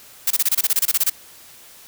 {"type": "noise bursts", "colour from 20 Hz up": "blue", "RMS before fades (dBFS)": -17, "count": 14, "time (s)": [0.27, 1.098], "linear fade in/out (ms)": 5, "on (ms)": 35, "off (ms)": 26, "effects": ["white hiss -45 dBFS RMS until 1.87 s"]}